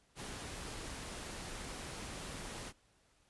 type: noise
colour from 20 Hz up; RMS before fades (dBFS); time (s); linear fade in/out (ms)
pink; -45; 0.15-2.73; 50
effects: pink hiss -71 dBFS RMS until 3.29 s + resampled to 24000 Hz